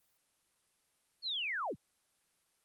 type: linear sweep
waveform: sine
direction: down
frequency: 4435 to 46 Hz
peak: -34 dBFS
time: 1.22-1.76 s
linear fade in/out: 50 ms
effects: white hiss -75 dBFS RMS until 2.64 s + Opus 24 kbps